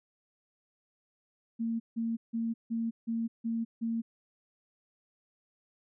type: tone bursts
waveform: sine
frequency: 228.7 Hz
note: A#3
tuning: 33 cents flat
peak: -29 dBFS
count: 7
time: 1.59-4.02 s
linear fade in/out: 20 ms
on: 210 ms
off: 160 ms
effects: none

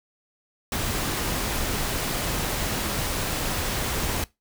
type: noise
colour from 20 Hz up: pink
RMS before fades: -27 dBFS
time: 0.72-4.24 s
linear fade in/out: 2 ms
effects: noise-tail reverb RT60 0.2 s tail -21 dB re dry

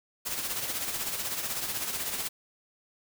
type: noise with tremolo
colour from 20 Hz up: white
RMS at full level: -31 dBFS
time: 0.25-2.29 s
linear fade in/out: 20 ms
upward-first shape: sine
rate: 16 Hz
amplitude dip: 50%
effects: none

